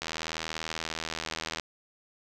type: click train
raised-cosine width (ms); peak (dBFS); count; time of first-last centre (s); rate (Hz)
0.2; -15; 128; 0.02-1.598; 80.5
effects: none